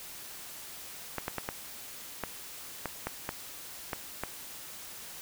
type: clicks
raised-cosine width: 0.5 ms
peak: -17 dBFS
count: 10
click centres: 1.183 / 1.281 / 1.383 / 1.489 / 2.237 / 2.857 / 3.07 / 3.291 / 3.932 / 4.236 s
effects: white hiss -45 dBFS RMS until 5.21 s